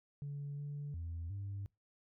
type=tone with pitch steps; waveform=sine; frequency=143 / 144.7 / 83.7 / 99.3 Hz; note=D3 / D3 / E2 / G2; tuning=-46 / -25 / +27 / +23 cents; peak=-38 dBFS; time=0.22-1.66 s; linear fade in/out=0 ms; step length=360 ms; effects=noise-tail reverb RT60 0.2 s tail -24 dB re dry + tanh soft clip ceiling -37 dBFS